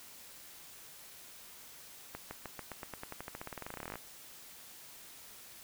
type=accelerating click train; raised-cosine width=0.5 ms; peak=-26 dBFS; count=29; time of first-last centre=2.15-3.956 s; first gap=160 ms; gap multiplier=0.92; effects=white hiss -53 dBFS RMS until 5.63 s